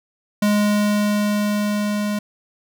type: tone with level ramp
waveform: square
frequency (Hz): 207.7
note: G#3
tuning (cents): 0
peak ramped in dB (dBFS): -15 to -21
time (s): 0.42-2.19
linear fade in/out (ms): 5
effects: none